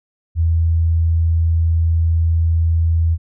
sine tone, 82.41 Hz, E2, in tune, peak -12 dBFS, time 0.35-3.18 s, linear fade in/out 50 ms, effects none

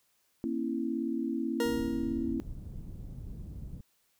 sine chord, A# diminished, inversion none, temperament equal with one note detuned, 233.1 / 271.3 / 329.6 Hz, A#3 / C#4 / E4, 0 / -37 / 0 cents, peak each -34 dBFS, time 0.44-2.4 s, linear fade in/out 0 ms
40% pulse tone with exponential decay, 470.8 Hz, A#4, 17 cents sharp, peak -26 dBFS, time 1.6-2.34 s, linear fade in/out 2 ms, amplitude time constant 160 ms
pink low-pass noise, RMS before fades -42 dBFS, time 1.65-3.81 s, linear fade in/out 5 ms, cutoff 170 Hz, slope 12 dB/octave
effects white hiss -72 dBFS RMS until 4.19 s

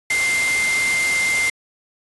sine tone in noise, 2093 Hz, C7, in tune, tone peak -17 dBFS, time 0.1-1.5 s, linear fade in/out 5 ms, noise white, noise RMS -24 dBFS, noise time 0.1-1.5 s, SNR +4 dB, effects resampled to 24000 Hz

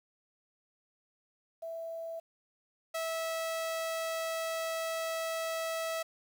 sine / sawtooth tone pair in turn, 659 / 651.8 Hz, E5 / E5, -1 / -20 cents, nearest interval unison, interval 19 cents, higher first, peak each -37 / -29 dBFS, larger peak second, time 1.62-2.2 / 2.94-6.03 s, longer second, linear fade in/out 10 ms, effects 10-bit

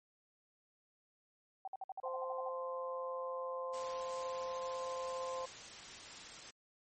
sine tone bursts, 766 Hz, G5, 40 cents flat, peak -40 dBFS, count 11, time 1.65-2.487 s, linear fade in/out 2 ms, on 27 ms, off 54 ms
harmonic tone, 173.8 Hz, F3, 8 cents flat, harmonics 3 / 4 / 5 / 6, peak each -40 / -52 / -52 / -43 dBFS, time 2.03-5.46 s, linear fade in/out 10 ms
white noise, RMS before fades -50 dBFS, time 3.73-6.51 s, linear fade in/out 10 ms
effects MP3 32 kbps

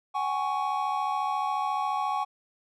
triangle chord, F# suspended second, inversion none, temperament equal with one note detuned, 756.4 / 830.6 / 1108.7 Hz, F#5 / G#5 / C#6, +38 / 0 / 0 cents, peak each -30 / -28 / -28 dBFS, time 0.14-2.25 s, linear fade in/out 20 ms, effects none

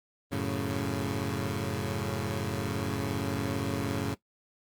15% pulse chord, F# minor, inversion none, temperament equal, 92.5 / 110 / 138.59 Hz, F#2 / A2 / C#3, 0 / 0 / 0 cents, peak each -28 dBFS, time 0.31-4.15 s, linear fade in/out 20 ms, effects noise-tail reverb RT60 0.1 s tail -17 dB re dry + Opus 32 kbps

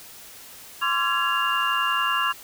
sine tone cluster, 1040 / 1151 / 1360 / 1669 / 2796 Hz, C6 / D6 / F6 / G#6 / F7, -11 / -35 / -46 / +8 / +1 cents, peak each -27 dBFS, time 0.81-2.33 s, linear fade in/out 20 ms, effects white hiss -44 dBFS RMS until 2.43 s

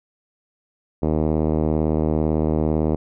5% pulse tone with low-pass filter, 77.9 Hz, D#2, 3 cents sharp, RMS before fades -20 dBFS, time 1.02-2.96 s, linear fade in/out 10 ms, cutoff 410 Hz, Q 0.78, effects none

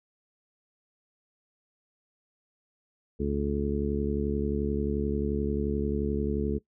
harmonic tone, 71.4 Hz, D2, 48 cents flat, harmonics 1 / 2 / 3 / 4 / 5 / 6, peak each -32 / -35 / -31 / -36 / -34 / -32 dBFS, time 3.19-6.59 s, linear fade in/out 20 ms, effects noise-tail reverb RT60 0.1 s tail -19 dB re dry

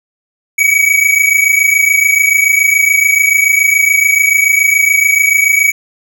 square tone pair together, 2253 / 2280 Hz, C#7 / C#7, +28 / +48 cents, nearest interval unison, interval 20 cents, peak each -11 dBFS, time 0.58-5.72 s, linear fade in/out 10 ms, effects none

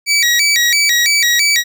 20% pulse tone with vibrato, 2093 Hz, C7, in tune, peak -5 dBFS, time 0.06-1.64 s, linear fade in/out 50 ms, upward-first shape square, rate 3 Hz, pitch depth 160 cents each way, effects none

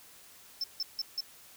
triangle tone bursts, 5300 Hz, E8, 9 cents sharp, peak -29 dBFS, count 4, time 0.61-1.206 s, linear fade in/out 2 ms, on 29 ms, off 160 ms, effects white hiss -55 dBFS RMS until 1.56 s

